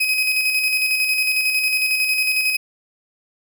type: tone with tremolo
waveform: 35% pulse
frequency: 2526 Hz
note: D#7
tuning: 26 cents sharp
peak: -14 dBFS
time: 0-2.57 s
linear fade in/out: 10 ms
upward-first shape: square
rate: 11 Hz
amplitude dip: 35%
effects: none